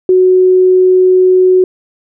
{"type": "tone", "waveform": "sine", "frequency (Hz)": 369.6, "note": "F#4", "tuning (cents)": -2, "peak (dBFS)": -4, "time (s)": [0.09, 1.64], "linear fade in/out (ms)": 2, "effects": []}